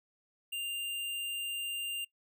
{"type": "tone", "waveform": "square", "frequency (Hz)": 2794, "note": "F7", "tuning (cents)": 0, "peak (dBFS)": -35, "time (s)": [0.52, 2.05], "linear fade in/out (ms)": 10, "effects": ["noise-tail reverb RT60 0.1 s tail -21 dB re dry"]}